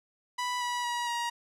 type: tone with pitch steps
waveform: sawtooth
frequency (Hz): 987.8 / 974.2 / 960.8 / 947.6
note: B5 / B5 / B5 / A#5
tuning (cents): 0 / -24 / -48 / +28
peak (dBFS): -26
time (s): 0.38-1.3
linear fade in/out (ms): 10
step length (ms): 230
effects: low-pass 9000 Hz 12 dB/octave